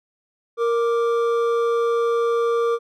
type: tone pair together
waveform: triangle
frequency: 466.2 / 1175.7 Hz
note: A#4 / D6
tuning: 0 / +2 cents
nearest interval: octave + major third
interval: 1602 cents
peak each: -16 / -24 dBFS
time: 0.57-2.79 s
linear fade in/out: 50 ms
effects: none